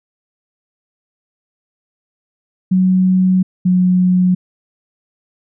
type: tone pair in turn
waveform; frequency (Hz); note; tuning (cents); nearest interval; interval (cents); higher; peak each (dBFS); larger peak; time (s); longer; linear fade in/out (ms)
sine; 185.6 / 182.2; F#3 / F#3; +6 / -26; unison; 32; first; -9; neither; 2.71-3.43 / 3.65-4.35; first; 10
effects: none